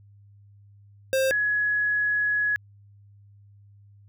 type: tone pair in turn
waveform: square / sine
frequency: 530 / 1682.6 Hz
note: C5 / G#6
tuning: +22 / +22 cents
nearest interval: octave + minor sixth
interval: 2000 cents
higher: second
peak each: -21 dBFS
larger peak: neither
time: 1.13-1.31 / 1.31-2.56 s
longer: second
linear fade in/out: 0 ms
effects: added 101 Hz sine -50 dBFS peak until 4.08 s